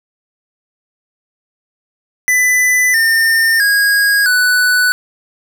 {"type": "tone with pitch steps", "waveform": "square", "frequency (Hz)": [1998, 1811.1, 1641.7, 1488.2], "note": ["B6", "A6", "G#6", "F#6"], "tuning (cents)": [20, 50, -20, 10], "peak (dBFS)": -10, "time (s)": [2.28, 4.92], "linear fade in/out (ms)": 0, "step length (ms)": 660, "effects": []}